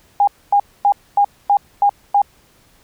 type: tone bursts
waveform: sine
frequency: 811 Hz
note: G#5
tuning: 41 cents flat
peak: -9 dBFS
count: 7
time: 0.2-2.218 s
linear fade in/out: 2 ms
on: 74 ms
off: 250 ms
effects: pink hiss -53 dBFS RMS until 2.83 s